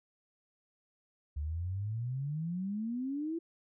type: exponential sweep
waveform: sine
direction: up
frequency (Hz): 71 to 340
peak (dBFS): -33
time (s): 1.36-3.39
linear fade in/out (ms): 10
effects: none